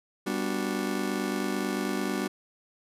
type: chord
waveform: 40% pulse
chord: G major seventh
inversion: none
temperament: just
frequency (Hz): 196 / 245 / 294 / 367.5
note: G3 / B3 / D4 / F#4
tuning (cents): 0 / -14 / +2 / -12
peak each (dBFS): -32 / -33 / -33 / -33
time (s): 0.26-2.28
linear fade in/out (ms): 10
effects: resampled to 32000 Hz